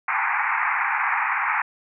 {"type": "band-pass noise", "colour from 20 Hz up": "pink", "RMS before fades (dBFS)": -23, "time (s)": [0.08, 1.62], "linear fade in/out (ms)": 5, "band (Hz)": [800, 2400], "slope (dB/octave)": 96, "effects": []}